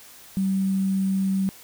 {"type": "tone with sample-and-hold", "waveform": "sine", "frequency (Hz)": 192.3, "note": "G3", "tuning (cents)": -33, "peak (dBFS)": -20, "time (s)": [0.37, 1.49], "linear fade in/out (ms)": 0, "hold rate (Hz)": 8820, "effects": ["white hiss -47 dBFS RMS until 1.63 s"]}